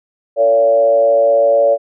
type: tone with frequency modulation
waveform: sine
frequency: 569 Hz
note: C#5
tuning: 45 cents sharp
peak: -8 dBFS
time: 0.36-1.78 s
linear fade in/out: 50 ms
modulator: 116 Hz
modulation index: 0.62
effects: none